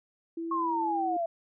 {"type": "tone", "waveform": "sine", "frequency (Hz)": 331.8, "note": "E4", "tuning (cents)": 11, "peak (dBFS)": -32, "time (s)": [0.37, 1.17], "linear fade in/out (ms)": 5}
{"type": "exponential sweep", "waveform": "sine", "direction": "down", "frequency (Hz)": [1097, 659.3], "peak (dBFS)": -27, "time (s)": [0.51, 1.26], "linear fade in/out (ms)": 5}
{"effects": []}